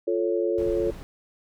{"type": "chord", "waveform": "sine", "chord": "F augmented", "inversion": "none", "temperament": "equal", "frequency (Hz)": [349.2, 440, 554.4], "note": ["F4", "A4", "C#5"], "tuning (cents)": [0, 0, 0], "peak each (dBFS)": [-25, -26, -28], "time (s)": [0.07, 0.91], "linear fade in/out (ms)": 10}
{"type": "noise", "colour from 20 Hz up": "brown", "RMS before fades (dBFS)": -37, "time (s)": [0.58, 1.03], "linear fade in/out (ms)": 0}
{"effects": []}